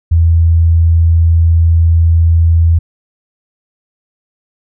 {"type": "tone", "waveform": "sine", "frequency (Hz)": 82.9, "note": "E2", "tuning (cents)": 10, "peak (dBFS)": -5, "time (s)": [0.11, 2.79], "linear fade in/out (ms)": 10, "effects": []}